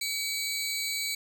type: tone pair together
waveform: 20% pulse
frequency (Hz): 2261 / 4022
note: C#7 / B7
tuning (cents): +34 / +31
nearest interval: minor seventh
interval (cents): 997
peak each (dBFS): -27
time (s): 0.01-1.15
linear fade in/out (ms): 5
effects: none